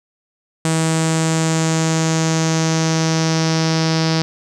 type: tone with low-pass filter sweep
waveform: sawtooth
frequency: 161.1 Hz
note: E3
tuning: 39 cents flat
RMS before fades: -17 dBFS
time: 0.65-4.22 s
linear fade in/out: 0 ms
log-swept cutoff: 8200 to 5100 Hz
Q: 4.3
effects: none